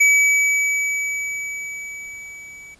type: tone with level ramp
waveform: square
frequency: 2285 Hz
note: D7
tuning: 48 cents flat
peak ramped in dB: -11 to -39 dBFS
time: 0-2.75 s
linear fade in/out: 10 ms
effects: pink hiss -54 dBFS RMS until 2.79 s + resampled to 24000 Hz